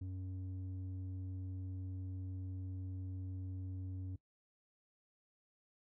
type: tone with low-pass filter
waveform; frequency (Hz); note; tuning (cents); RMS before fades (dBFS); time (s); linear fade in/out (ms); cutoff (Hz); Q
square; 93; F#2; +9; -44; 0.01-4.16; 5; 210; 4.2
effects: noise-tail reverb RT60 0.1 s tail -18 dB re dry